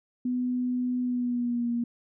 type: tone with pitch glide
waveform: sine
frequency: 249.1 to 237 Hz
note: B3 to A#3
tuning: +15 to +29 cents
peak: -25 dBFS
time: 0.25-1.84 s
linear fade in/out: 5 ms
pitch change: -86 cents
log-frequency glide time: 1.01-1.7 s
effects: none